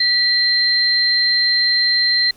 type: tone pair together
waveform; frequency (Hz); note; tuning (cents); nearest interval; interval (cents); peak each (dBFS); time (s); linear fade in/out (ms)
sine; 1954 / 4140; B6 / C8; -19 / -19; octave + minor second; 1300; -19 / -14; 0-2.31; 5
effects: pink hiss -50 dBFS RMS until 2.36 s